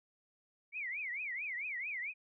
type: tone with vibrato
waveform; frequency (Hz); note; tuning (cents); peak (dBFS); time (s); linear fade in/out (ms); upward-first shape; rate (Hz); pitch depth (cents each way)
sine; 2200; C#7; -14; -37; 0.72-2.14; 50; triangle; 4.5; 280
effects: none